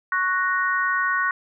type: chord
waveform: sine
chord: F# major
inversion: second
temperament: equal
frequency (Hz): 1108.7 / 1480 / 1864.7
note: C#6 / F#6 / A#6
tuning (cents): 0 / 0 / 0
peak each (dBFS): -24 / -23 / -25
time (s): 0.12-1.31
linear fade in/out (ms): 2
effects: none